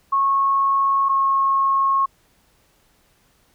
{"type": "tone pair in turn", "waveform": "sine", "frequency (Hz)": [1096, 1088.4], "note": ["C#6", "C#6"], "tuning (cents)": [-20, -32], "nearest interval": "unison", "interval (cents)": 12, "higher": "first", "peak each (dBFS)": -15, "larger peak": "neither", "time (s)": [[0.12, 1.09], [1.09, 2.06]], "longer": "neither", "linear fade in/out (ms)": 10, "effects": ["pink hiss -60 dBFS RMS until 3.54 s"]}